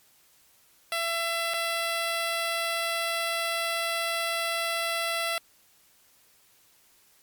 10% pulse tone with dropouts, 671 Hz, E5, 31 cents sharp, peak -18 dBFS, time 0.92-5.38 s, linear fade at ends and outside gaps 1 ms, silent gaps 1.537-1.541 s, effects white hiss -61 dBFS RMS until 7.22 s + MP3 96 kbps

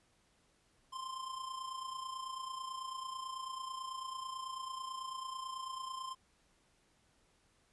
square tone with amplitude modulation, 1046.5 Hz, C6, in tune, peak -39 dBFS, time 0.92-6.15 s, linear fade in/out 20 ms, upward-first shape sine, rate 29.1 Hz, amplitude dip 60%, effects pink hiss -72 dBFS RMS until 7.72 s + resampled to 24000 Hz

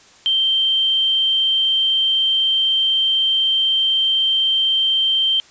sine tone, 3136 Hz, G7, in tune, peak -14 dBFS, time 0.26-5.4 s, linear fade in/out 0 ms, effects white hiss -48 dBFS RMS until 5.5 s + resampled to 16000 Hz

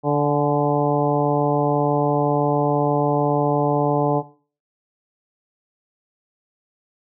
harmonic tone with a mistuned harmonic, 146.1 Hz, D3, 9 cents flat, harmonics 1 / 2 / 3 / 4 / 5 / 6 / 7, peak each -22 / -22 / -22 / -23 / -25 / -26 / -30 dBFS, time 0.03-4.23 s, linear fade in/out 50 ms, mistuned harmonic 6, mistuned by -36 cents, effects noise-tail reverb RT60 0.4 s tail -17 dB re dry

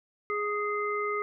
harmonic tone, 415.4 Hz, G#4, in tune, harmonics 1 / 3 / 5, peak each -31 / -31 / -35 dBFS, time 0.3-1.22 s, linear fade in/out 0 ms, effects none

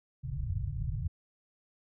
white low-pass noise, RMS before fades -34 dBFS, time 0.23-1.08 s, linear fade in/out 10 ms, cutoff 150 Hz, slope 96 dB/octave, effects none

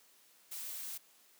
blue noise, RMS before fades -43 dBFS, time 0.51-0.98 s, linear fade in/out 10 ms, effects white hiss -65 dBFS RMS until 1.39 s + high-pass 200 Hz 12 dB/octave

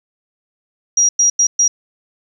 sine tone bursts at uneven times, 5730 Hz, F8, 44 cents sharp, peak -9 dBFS, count 4, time 0.97-1.09 / 1.19-1.3 / 1.39-1.47 / 1.59-1.68 s, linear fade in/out 5 ms, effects 8-bit

